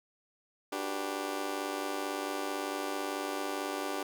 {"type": "chord", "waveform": "20% pulse", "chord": "G major seventh", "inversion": "second", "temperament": "just", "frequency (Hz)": [294, 367.5, 392, 490], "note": ["D4", "F#4", "G4", "B4"], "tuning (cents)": [2, -12, 0, -14], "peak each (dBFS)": [-33, -38, -33, -37], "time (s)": [0.72, 4.03], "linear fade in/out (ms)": 5, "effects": []}